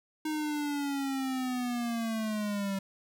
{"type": "linear sweep", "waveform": "square", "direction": "down", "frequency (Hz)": [311.1, 193], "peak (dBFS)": -31, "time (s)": [0.25, 2.79], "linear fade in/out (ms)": 5, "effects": []}